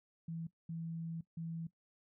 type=tone bursts at uneven times; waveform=sine; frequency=164.9 Hz; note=E3; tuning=1 cent sharp; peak=-39 dBFS; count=3; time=0.28-0.47 / 0.69-1.21 / 1.37-1.67 s; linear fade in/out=5 ms; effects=noise-tail reverb RT60 0.1 s tail -17 dB re dry